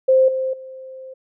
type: tone with level steps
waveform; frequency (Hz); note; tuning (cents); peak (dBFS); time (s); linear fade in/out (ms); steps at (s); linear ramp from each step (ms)
sine; 523.3; C5; 0; -10 / -19 / -33; 0.08-1.14; 10; 0.28 / 0.53; 5
effects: none